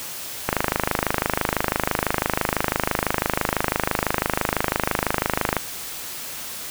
click train, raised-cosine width 0.5 ms, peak -3 dBFS, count 133, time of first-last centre 0.49-5.567 s, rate 26 Hz, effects white hiss -33 dBFS RMS until 6.7 s

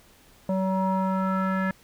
square tone with low-pass filter sweep, 189.5 Hz, F#3, 42 cents sharp, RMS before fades -25 dBFS, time 0.49-1.71 s, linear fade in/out 2 ms, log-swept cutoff 730 to 1700 Hz, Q 4.4, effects pink hiss -56 dBFS RMS until 1.83 s

